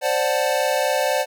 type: chord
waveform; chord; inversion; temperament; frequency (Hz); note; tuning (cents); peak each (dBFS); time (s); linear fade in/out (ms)
square; D dominant seventh; third; equal; 523.3 / 587.3 / 740 / 880; C5 / D5 / F#5 / A5; 0 / 0 / 0 / 0; -24 / -23 / -26 / -28; 0.01-1.26; 50
effects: none